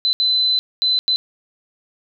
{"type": "tone bursts at uneven times", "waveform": "sine", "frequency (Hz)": 4030, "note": "B7", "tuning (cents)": 34, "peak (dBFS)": -14, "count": 4, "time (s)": [[0.05, 0.13], [0.2, 0.59], [0.82, 0.99], [1.08, 1.16]], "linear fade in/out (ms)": 0, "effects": []}